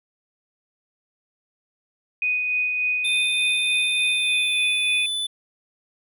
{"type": "tone with tremolo", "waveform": "sine", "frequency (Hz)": 2489, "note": "D#7", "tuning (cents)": 0, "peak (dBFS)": -19, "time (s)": [2.22, 5.06], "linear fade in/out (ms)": 2, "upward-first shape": "sine", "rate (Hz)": 3.4, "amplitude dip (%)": 30}
{"type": "tone with pitch glide", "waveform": "square", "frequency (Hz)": [3588, 3494], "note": ["A7", "A7"], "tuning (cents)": [33, -13], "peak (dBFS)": -24, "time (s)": [3.04, 5.27], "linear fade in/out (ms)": 10, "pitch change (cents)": -46, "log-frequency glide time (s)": [4.1, 4.74]}
{"effects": []}